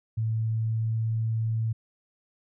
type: tone with pitch glide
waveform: sine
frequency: 111.3 to 112.14 Hz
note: A2 to A2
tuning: +20 to +33 cents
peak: -24 dBFS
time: 0.17-1.73 s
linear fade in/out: 10 ms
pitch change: +13 cents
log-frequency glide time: 0.3-1.03 s
effects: none